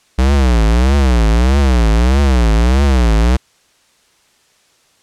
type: tone with vibrato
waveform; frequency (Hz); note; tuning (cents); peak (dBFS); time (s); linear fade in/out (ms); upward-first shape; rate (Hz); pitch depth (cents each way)
square; 61.74; B1; 0; -9; 0.18-3.37; 10; triangle; 1.6; 270
effects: white hiss -54 dBFS RMS until 5.02 s + low-pass 8000 Hz 12 dB/octave